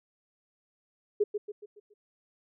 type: tone with echo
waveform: sine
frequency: 415.3 Hz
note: G#4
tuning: in tune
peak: -21 dBFS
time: 1.2-1.24 s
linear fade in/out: 10 ms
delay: 140 ms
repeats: 5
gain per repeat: -7 dB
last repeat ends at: 1.94 s
effects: none